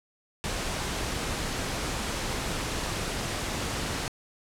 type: noise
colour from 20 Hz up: pink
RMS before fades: -31 dBFS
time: 0.44-4.08 s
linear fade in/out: 0 ms
effects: low-pass 9000 Hz 12 dB/octave